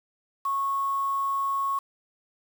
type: tone with quantisation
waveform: sine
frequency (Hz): 1100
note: C#6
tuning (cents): -14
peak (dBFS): -24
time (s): 0.45-1.79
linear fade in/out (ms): 5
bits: 7
effects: none